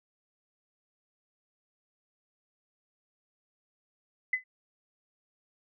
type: tone with exponential decay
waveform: sine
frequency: 2020 Hz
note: B6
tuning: 39 cents sharp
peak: -21 dBFS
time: 4.33-4.44 s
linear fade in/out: 5 ms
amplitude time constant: 22 ms
effects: none